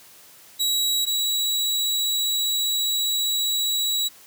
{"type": "tone pair in turn", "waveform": "sawtooth", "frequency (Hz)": [3880, 3895], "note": ["B7", "B7"], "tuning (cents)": [-31, -25], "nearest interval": "unison", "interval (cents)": 6, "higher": "second", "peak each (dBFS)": [-17, -18], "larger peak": "first", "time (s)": [[0.59, 1.06], [1.06, 4.09]], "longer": "second", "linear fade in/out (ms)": 20, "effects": ["white hiss -49 dBFS RMS until 4.26 s", "high-pass 80 Hz 12 dB/octave"]}